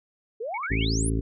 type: exponential sweep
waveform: sine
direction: up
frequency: 418 to 11175 Hz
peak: -29 dBFS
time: 0.4-1.1 s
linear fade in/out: 10 ms
type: tone bursts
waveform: sine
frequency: 2229 Hz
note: C#7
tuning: 9 cents sharp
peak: -31 dBFS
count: 4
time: 0.54-0.848 s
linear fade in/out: 5 ms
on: 38 ms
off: 52 ms
type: harmonic tone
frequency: 55 Hz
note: A1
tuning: in tune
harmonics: 1 / 2 / 3 / 4 / 5 / 6 / 7 / 8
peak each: -26 / -28 / -35 / -37 / -30 / -41 / -35 / -41 dBFS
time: 0.7-1.21 s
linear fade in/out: 10 ms
effects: none